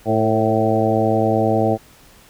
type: harmonic tone with a mistuned harmonic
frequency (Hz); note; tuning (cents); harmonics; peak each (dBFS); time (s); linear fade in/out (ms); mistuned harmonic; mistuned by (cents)
110; A2; 0; 1 / 2 / 3 / 4 / 5 / 6 / 7; -22 / -22 / -22 / -22 / -22 / -22 / -22; 0.05-1.78; 50; 4; +30
effects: pink hiss -48 dBFS RMS until 2.29 s